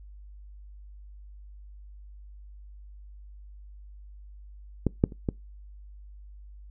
clicks, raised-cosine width 3 ms, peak -10 / -6 / -29 / -13 dBFS, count 4, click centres 4.867 / 5.039 / 5.122 / 5.288 s, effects noise-tail reverb RT60 0.2 s tail -23 dB re dry + added 50 Hz sine -44 dBFS peak until 6.7 s

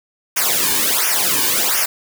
white noise with flanger, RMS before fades -17 dBFS, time 0.36-1.86 s, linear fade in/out 10 ms, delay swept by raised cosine 0.24 to 1.54 ms, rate 1.4 Hz, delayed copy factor -1, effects none

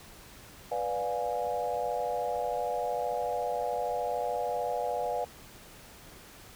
sine chord, B diminished seventh, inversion none, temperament equal with one note detuned, 493.9 / 587.3 / 709.8 / 830.6 Hz, B4 / D5 / F5 / Ab5, 0 / 0 / +28 / 0 cents, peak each -34 / -35 / -33 / -36 dBFS, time 0.71-5.25 s, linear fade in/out 10 ms, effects pink hiss -51 dBFS RMS until 6.55 s

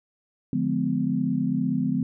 sine chord, D diminished seventh, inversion none, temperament just, 146.83 / 176.2 / 211.4 / 253.7 Hz, D3 / F3 / Ab3 / Cb4, 0 / +16 / +31 / +47 cents, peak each -30 / -28 / -28 / -25 dBFS, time 0.53-2.03 s, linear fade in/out 2 ms, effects none

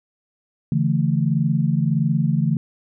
sine chord, D suspended second, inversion none, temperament equal with one note detuned, 143.23 / 164.81 / 220 Hz, D3 / E3 / A3, -43 / 0 / 0 cents, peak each -20 / -20 / -23 dBFS, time 0.72-2.57 s, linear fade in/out 2 ms, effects none

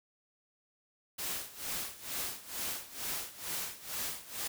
white noise with tremolo, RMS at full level -36 dBFS, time 1.18-4.48 s, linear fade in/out 10 ms, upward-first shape sine, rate 2.2 Hz, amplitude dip 85%, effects none

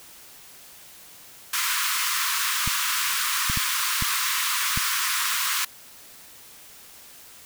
pink high-pass noise, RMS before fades -25 dBFS, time 1.53-5.65 s, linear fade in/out 5 ms, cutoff 1000 Hz, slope 96 dB/octave
clicks, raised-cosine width 5 ms, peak -16 dBFS, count 5, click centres 2.676 / 3.499 / 3.574 / 4.024 / 4.775 s
effects white hiss -47 dBFS RMS until 7.45 s

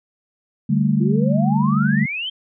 sine chord, D suspended fourth, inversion none, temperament equal, 146.83 / 196 / 220 Hz, D3 / G3 / A3, 0 / 0 / 0 cents, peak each -19 dBFS, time 0.69-2.06 s, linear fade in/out 10 ms
sine exponential sweep, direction up, 329.6 to 3211 Hz, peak -23 dBFS, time 1-2.3 s, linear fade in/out 10 ms
effects none

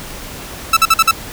sawtooth tone bursts, 1318.5 Hz, E6, in tune, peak -3 dBFS, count 5, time 0.73-1.112 s, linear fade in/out 5 ms, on 38 ms, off 48 ms, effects pink hiss -30 dBFS RMS until 1.32 s

